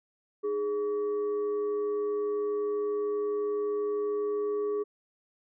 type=tone with frequency modulation; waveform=sine; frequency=415.3 Hz; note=G#4; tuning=in tune; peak=-27 dBFS; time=0.43-4.84 s; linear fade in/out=20 ms; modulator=723 Hz; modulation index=0.32; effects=none